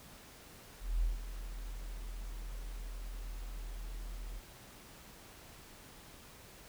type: tone with ADSR envelope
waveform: sine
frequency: 41.2 Hz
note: E1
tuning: in tune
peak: -27 dBFS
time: 0.79-4.41 s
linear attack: 230 ms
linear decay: 160 ms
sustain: -13 dB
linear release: 28 ms
effects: pink hiss -55 dBFS RMS until 6.68 s